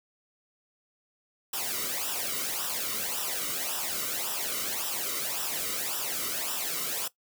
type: noise with flanger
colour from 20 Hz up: white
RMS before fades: -32 dBFS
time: 1.53-7.08 s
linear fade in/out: 5 ms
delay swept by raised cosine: 0.45 to 1.21 ms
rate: 1.8 Hz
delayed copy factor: -0.75
effects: noise-tail reverb RT60 0.1 s tail -18 dB re dry